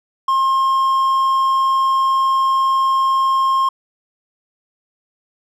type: tone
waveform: triangle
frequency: 1067 Hz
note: C6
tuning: 34 cents sharp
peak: -11 dBFS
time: 0.28-3.69 s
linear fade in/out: 5 ms
effects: none